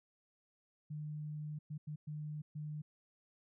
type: tone bursts at uneven times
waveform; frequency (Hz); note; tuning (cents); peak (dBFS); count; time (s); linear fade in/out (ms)
sine; 151; D3; +48; -40; 5; 0.9-1.59 / 1.7-1.78 / 1.87-1.96 / 2.07-2.42 / 2.55-2.82; 10
effects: none